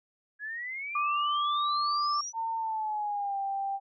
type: exponential sweep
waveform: sine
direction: up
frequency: 1661.2 to 5990 Hz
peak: -34 dBFS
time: 0.39-2.33 s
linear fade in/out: 50 ms
type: tone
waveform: sine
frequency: 1174.7 Hz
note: D6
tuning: in tune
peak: -26 dBFS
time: 0.95-2.21 s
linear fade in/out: 5 ms
type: tone with pitch glide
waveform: sine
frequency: 905 to 787.8 Hz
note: A5 to G5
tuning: +48 to +8 cents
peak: -29 dBFS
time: 2.33-3.8 s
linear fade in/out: 50 ms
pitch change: -240 cents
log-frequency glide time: 2.57-3.38 s
effects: none